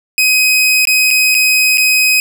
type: tone with dropouts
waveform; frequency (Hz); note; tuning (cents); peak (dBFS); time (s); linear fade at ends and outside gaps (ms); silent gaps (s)
sawtooth; 2520; D#7; +21; -5; 0.18-2.2; 1; 0.853-0.872 / 1.106-1.11 / 1.345-1.349 / 1.774-1.78
effects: none